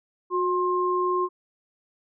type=tone pair together; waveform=sine; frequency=363.3 / 1060.7 Hz; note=F#4 / C6; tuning=-32 / +23 cents; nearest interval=octave + perfect fifth; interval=1855 cents; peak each=-24 dBFS; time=0.3-1.29 s; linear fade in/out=50 ms; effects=none